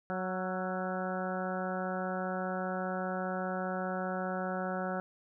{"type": "harmonic tone with a mistuned harmonic", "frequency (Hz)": 185, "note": "F#3", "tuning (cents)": 0, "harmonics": [1, 2, 3, 4, 5, 6, 7, 8, 9], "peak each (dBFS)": [-37, -42, -38, -39, -47, -50, -42, -43, -50], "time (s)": [0.1, 5], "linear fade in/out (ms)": 0, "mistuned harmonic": 7, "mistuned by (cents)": 49, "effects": []}